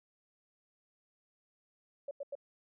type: tone bursts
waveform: sine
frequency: 563 Hz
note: C#5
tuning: 27 cents sharp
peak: -37 dBFS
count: 3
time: 2.08-2.353 s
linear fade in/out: 5 ms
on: 31 ms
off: 90 ms
effects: none